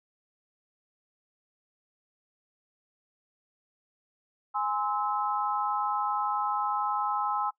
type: chord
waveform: sine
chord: Ab augmented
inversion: none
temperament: just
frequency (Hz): 830.6 / 1038.3 / 1297.8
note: Ab5 / C6 / E6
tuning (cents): 0 / -14 / -27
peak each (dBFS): -30 / -32 / -31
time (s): 4.54-7.51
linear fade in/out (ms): 20
effects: noise-tail reverb RT60 0.1 s tail -20 dB re dry